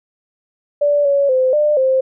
sine tone with pitch steps, 581 / 562 / 516 / 598 / 525 Hz, D5 / C#5 / C5 / D5 / C5, -19 / +24 / -24 / +31 / +6 cents, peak -11 dBFS, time 0.81-2.01 s, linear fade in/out 10 ms, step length 240 ms, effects none

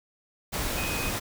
sine tone in noise, 2508 Hz, D#7, 13 cents sharp, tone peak -34 dBFS, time 0.76-1.11 s, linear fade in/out 20 ms, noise pink, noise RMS -30 dBFS, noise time 0.52-1.2 s, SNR -7 dB, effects none

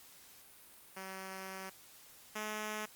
5% pulse tone pair in turn, 190.4 / 213.7 Hz, F#3 / G#3, +50 / +50 cents, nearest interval major second, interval 200 cents, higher second, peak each -32 / -27 dBFS, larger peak second, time 0.96-1.7 / 2.35-2.86 s, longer first, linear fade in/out 10 ms, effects white hiss -58 dBFS RMS until 2.95 s + Opus 48 kbps

